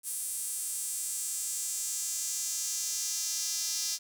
square tone with high-pass filter sweep, 183.9 Hz, F#3, 10 cents flat, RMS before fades -34 dBFS, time 0.03-3.99 s, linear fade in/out 50 ms, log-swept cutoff 9400 to 5500 Hz, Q 2.7, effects 9-bit

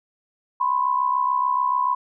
sine tone pair together, 997 / 1063.9 Hz, B5 / C6, +16 / +29 cents, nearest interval minor second, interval 113 cents, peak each -20 / -23 dBFS, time 0.6-1.95 s, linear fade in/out 10 ms, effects none

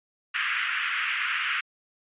pink band-pass noise, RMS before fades -28 dBFS, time 0.34-1.61 s, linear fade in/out 10 ms, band 1300 to 3000 Hz, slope 48 dB/octave, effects resampled to 8000 Hz

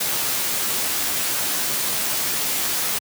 white noise with comb filter, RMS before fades -23 dBFS, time 0-2.99 s, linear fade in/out 10 ms, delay 14 ms, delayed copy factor +0.55, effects high-pass 100 Hz 12 dB/octave

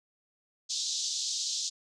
white band-pass noise, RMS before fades -33 dBFS, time 0.69-1.7 s, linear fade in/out 20 ms, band 3500 to 7000 Hz, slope 48 dB/octave, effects none

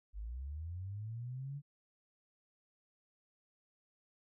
sine linear sweep, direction up, 47.63 to 145.9 Hz, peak -40 dBFS, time 0.13-1.62 s, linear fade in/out 50 ms, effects none

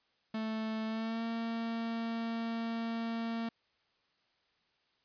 45% pulse tone with pitch glide, 220 to 229.1 Hz, A3 to A#3, 0 to -30 cents, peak -34 dBFS, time 0.34-3.49 s, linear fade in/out 5 ms, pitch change +70 cents, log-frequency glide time 0.86-1.23 s, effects white hiss -74 dBFS RMS until 5.04 s + resampled to 11025 Hz

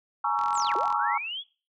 sine chord, A# half-diminished seventh, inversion third, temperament just, 839.1 / 932.3 / 1118.8 / 1342.6 Hz, G#5 / A#5 / C#6 / E6, +18 / 0 / +16 / +31 cents, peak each -29 dBFS, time 0.24-1.18 s, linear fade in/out 5 ms
click train, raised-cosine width 0.2 ms, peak -25 dBFS, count 24, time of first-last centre 0.39-0.926 s, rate 42.9 Hz
sine linear two-way sweep, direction down then up, 8600 to 333.3 to 3456 Hz, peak -31 dBFS, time 0.53-1.44 s, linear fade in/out 50 ms, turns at 0.76 s
effects noise-tail reverb RT60 0.4 s tail -24 dB re dry

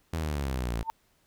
sawtooth exponential sweep, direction down, 83.4 to 54.6 Hz, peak -25 dBFS, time 0.13-0.83 s, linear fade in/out 5 ms
sine tone with exponential growth, 897 Hz, A5, 33 cents sharp, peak -23 dBFS, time 0.82-0.9 s, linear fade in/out 0 ms, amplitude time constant 17 ms
effects pink hiss -68 dBFS RMS until 1.26 s

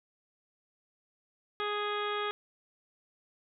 harmonic tone, 415.3 Hz, G#4, in tune, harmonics 1 / 2 / 3 / 4 / 5 / 6 / 7 / 8 / 9, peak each -35 / -41 / -35 / -41 / -44 / -45 / -52 / -41 / -48 dBFS, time 1.6-2.31 s, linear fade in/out 0 ms, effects none

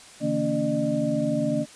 sine tone cluster, 140.3 / 160.6 / 231.1 / 284.8 / 605 Hz, C#3 / E3 / A#3 / C#4 / D#5, +21 / -45 / -15 / +47 / -49 cents, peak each -32 / -31 / -27 / -27 / -27 dBFS, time 0.2-1.66 s, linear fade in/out 50 ms, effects white hiss -47 dBFS RMS until 1.75 s + resampled to 22050 Hz

